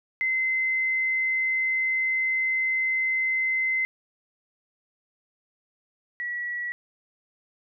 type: tone pair in turn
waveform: sine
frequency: 2060 / 1933.5 Hz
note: C7 / B6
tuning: -28 / -37 cents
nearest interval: minor second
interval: 109 cents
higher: first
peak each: -22 / -28 dBFS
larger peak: first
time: 0.21-3.85 / 6.2-6.72 s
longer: first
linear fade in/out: 0 ms
effects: none